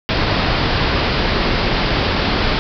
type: low-pass noise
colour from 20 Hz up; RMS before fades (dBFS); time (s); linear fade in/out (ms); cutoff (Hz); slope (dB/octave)
pink; -17; 0.09-2.59; 0; 5100; 96
effects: none